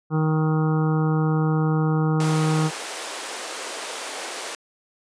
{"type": "harmonic tone", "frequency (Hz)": 156.6, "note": "D#3", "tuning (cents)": 11, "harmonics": [1, 2, 3, 5, 6, 7, 8, 9], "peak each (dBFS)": [-19, -27, -29, -33, -38, -37, -34, -39], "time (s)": [0.1, 2.71], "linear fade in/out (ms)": 50}
{"type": "high-pass noise", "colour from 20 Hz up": "pink", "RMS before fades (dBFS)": -32, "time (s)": [2.2, 4.55], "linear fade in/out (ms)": 2, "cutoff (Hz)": 390, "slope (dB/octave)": 24}
{"effects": ["resampled to 22050 Hz"]}